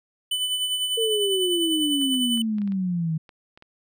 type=tone with tremolo; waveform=square; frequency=3000 Hz; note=F#7; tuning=23 cents sharp; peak=-22 dBFS; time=0.31-2.42 s; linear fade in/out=5 ms; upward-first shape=sine; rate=10 Hz; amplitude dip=45%
type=exponential sweep; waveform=sine; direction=down; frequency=461.2 to 155.9 Hz; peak=-22 dBFS; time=0.97-3.18 s; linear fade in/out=10 ms
type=clicks; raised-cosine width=0.3 ms; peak=-31 dBFS; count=10; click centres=2.015 / 2.143 / 2.375 / 2.584 / 2.618 / 2.676 / 2.721 / 3.292 / 3.575 / 3.624 s
effects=none